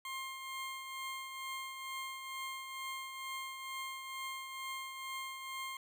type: tone with tremolo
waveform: 20% pulse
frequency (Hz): 1062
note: C6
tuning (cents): +25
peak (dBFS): -34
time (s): 0.05-5.77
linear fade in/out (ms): 2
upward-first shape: triangle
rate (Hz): 2.2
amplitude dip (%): 50
effects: none